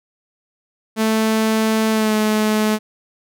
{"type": "tone with pitch glide", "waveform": "sawtooth", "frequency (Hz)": [220, 214.7], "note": ["A3", "A3"], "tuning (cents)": [0, -42], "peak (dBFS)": -11, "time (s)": [0.96, 2.79], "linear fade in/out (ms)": 50, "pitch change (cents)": -42, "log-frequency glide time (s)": [1.91, 2.14], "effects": []}